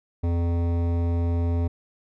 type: tone with hard clipping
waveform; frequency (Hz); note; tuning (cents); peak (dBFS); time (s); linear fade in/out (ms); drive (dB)
sine; 85.3; F2; -40; -23; 0.23-1.68; 10; 15
effects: none

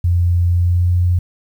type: tone with pitch glide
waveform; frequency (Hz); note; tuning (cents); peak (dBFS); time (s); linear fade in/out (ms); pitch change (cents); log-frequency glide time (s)
sine; 87.31 to 88.73; F2 to F2; 0 to +28; -11; 0.04-1.19; 5; +28; 0.49-0.92
effects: 8-bit

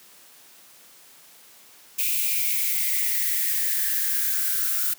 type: noise with high-pass filter sweep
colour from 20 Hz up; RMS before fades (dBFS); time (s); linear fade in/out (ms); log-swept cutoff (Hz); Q
violet; -24; 1.98-4.94; 10; 2500 to 1400; 7.8
effects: white hiss -51 dBFS RMS until 4.98 s + high-pass 150 Hz 12 dB/octave

